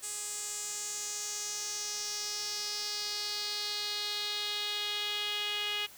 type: tone with band-pass filter sweep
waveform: sawtooth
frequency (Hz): 415.3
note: G#4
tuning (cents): 0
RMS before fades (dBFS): -36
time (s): 0.02-5.87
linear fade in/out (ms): 20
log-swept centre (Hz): 8100 to 3000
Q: 3.8
effects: white hiss -53 dBFS RMS until 5.97 s